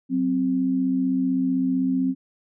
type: tone pair together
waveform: sine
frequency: 186.94 / 262.7 Hz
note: F#3 / C4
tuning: +18 / +7 cents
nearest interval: tritone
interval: 589 cents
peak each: -27 / -20 dBFS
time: 0.09-2.15 s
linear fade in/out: 50 ms
effects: none